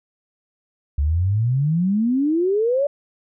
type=exponential sweep; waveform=sine; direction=up; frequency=68.6 to 587.3 Hz; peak=-16 dBFS; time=0.98-2.87 s; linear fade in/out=5 ms; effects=none